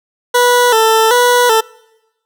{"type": "tone with vibrato", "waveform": "20% pulse", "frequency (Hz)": 466.2, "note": "A#4", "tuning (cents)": 0, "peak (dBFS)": -3, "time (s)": [0.34, 1.61], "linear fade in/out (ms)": 10, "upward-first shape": "square", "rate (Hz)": 1.3, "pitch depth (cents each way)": 84, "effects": ["noise-tail reverb RT60 1.0 s tail -25 dB re dry"]}